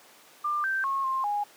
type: tone with pitch steps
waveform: sine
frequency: 1193 / 1562 / 1088 / 1058 / 824 Hz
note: D6 / G6 / C#6 / C6 / G#5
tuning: +27 / -7 / -33 / +19 / -14 cents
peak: -25 dBFS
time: 0.44-1.44 s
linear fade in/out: 10 ms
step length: 200 ms
effects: pink hiss -53 dBFS RMS until 1.56 s + high-pass 400 Hz 12 dB/octave